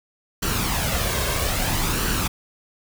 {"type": "noise with flanger", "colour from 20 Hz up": "pink", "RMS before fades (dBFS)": -23, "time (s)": [0.42, 2.28], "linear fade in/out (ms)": 10, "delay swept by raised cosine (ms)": [0.68, 1.88], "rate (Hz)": 0.61, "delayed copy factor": 0.5, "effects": []}